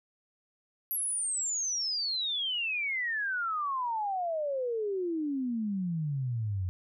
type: exponential sweep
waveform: sine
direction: down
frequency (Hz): 11740 to 88.4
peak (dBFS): -29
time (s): 0.91-6.69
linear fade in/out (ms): 0
effects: none